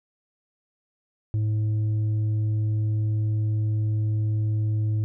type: tone with tanh clipping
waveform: sine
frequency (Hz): 107.4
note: A2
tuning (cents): -41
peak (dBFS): -22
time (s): 1.34-5.04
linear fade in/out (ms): 0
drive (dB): 4
effects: none